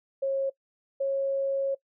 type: tone pair in turn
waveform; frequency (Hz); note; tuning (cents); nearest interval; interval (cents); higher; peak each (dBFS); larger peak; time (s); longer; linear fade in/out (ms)
sine; 543 / 546.5; C#5 / C#5; -36 / -25; unison; 11; second; -24; neither; 0.22-0.5 / 1-1.75; second; 10
effects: noise-tail reverb RT60 0.1 s tail -22 dB re dry